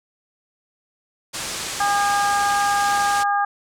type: low-pass noise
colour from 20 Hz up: white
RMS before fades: -29 dBFS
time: 1.33-3.24 s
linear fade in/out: 20 ms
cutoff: 8800 Hz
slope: 24 dB/octave
type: harmonic tone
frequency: 405.7 Hz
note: G#4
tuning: 41 cents flat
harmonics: 2 / 3 / 4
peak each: -19 / -23 / -25 dBFS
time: 1.8-3.45 s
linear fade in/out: 5 ms
effects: none